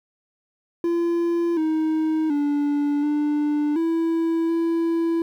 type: tone with pitch steps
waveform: triangle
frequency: 340.8 / 314.8 / 289.7 / 296.2 / 329.7 / 332.7 Hz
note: F4 / D#4 / D4 / D4 / E4 / E4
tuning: -42 / +20 / -24 / +15 / 0 / +16 cents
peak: -17 dBFS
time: 0.84-5.22 s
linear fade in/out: 2 ms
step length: 730 ms
effects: 9-bit